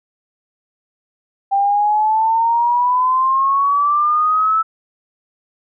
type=exponential sweep; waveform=sine; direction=up; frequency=787 to 1318.5 Hz; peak=-12 dBFS; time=1.51-4.63 s; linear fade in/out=20 ms; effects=none